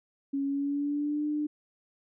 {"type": "tone with pitch glide", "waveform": "sine", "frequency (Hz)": [277.2, 298.8], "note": ["C#4", "D4"], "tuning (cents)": [0, 30], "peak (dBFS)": -27, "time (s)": [0.33, 1.47], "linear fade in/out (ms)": 10, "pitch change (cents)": 130, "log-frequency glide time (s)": [0.45, 1.24], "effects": []}